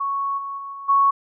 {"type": "tone with level steps", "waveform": "sine", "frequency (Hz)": 1108.7, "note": "C#6", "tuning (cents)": 0, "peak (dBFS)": [-21, -27, -30, -32, -13], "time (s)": [0, 1.11], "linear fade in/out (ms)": 10, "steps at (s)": [0.37, 0.57, 0.72, 0.88], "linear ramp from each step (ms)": 20, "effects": []}